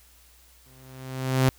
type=tone with exponential growth; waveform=sawtooth; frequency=130.7 Hz; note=C3; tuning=1 cent flat; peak=-12 dBFS; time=0.66-1.49 s; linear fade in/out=0 ms; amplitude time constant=180 ms; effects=added 60 Hz sine -57 dBFS peak until 1.58 s + white hiss -57 dBFS RMS until 1.58 s